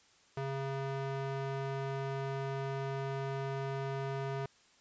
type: tone with band-pass filter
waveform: square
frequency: 136.2 Hz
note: C#3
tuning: 30 cents flat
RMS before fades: -37 dBFS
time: 0.37-4.46 s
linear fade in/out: 2 ms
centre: 670 Hz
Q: 0.5
effects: white hiss -65 dBFS RMS until 4.8 s + resampled to 16000 Hz